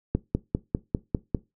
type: click train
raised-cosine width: 3 ms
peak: -9 dBFS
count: 7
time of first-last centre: 0.15-1.348 s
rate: 5.01 Hz
effects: noise-tail reverb RT60 0.2 s tail -19 dB re dry